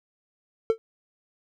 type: tone with exponential decay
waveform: triangle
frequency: 448.8 Hz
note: A4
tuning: 34 cents sharp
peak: -12 dBFS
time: 0.7-0.78 s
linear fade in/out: 0 ms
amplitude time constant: 17 ms
effects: none